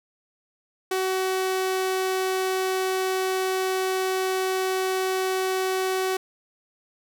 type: tone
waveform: sawtooth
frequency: 376.4 Hz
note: F#4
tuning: 30 cents sharp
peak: -19 dBFS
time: 0.91-6.17 s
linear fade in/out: 5 ms
effects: none